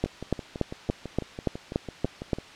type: two click trains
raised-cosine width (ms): 2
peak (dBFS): -21 / -10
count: 15 / 9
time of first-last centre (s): 0.06-2.386 / 0.04-2.332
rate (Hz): 6.02 / 3.49
effects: white hiss -46 dBFS RMS until 2.55 s + low-pass 4000 Hz 12 dB/octave